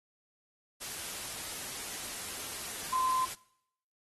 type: tone in noise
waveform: sine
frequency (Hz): 1033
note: C6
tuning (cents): -22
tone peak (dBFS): -27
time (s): 2.92-3.26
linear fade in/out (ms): 20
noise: white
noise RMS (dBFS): -40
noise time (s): 0.8-3.35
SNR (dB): +10
effects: noise-tail reverb RT60 0.7 s tail -20 dB re dry + AAC 32 kbps